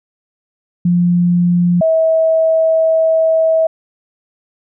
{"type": "tone pair in turn", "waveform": "sine", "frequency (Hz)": [175.4, 645.6], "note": ["F3", "E5"], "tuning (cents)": [8, -36], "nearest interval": "octave + major seventh", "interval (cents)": 2256, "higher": "second", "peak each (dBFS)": -9, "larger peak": "neither", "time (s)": [[0.85, 1.81], [1.81, 3.67]], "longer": "second", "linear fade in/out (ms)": 5, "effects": []}